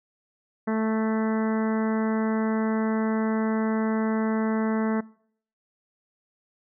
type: harmonic tone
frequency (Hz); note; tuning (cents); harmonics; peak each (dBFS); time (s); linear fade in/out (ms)
220; A3; 0; 1 / 2 / 3 / 4 / 5 / 6 / 7 / 8 / 9; -24 / -30 / -34 / -36 / -38 / -40 / -41 / -42 / -43; 0.67-5.01; 10
effects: noise-tail reverb RT60 0.6 s tail -23 dB re dry